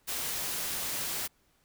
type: noise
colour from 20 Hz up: white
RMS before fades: -34 dBFS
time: 0.07-1.28 s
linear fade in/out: 20 ms
effects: pink hiss -69 dBFS RMS until 1.64 s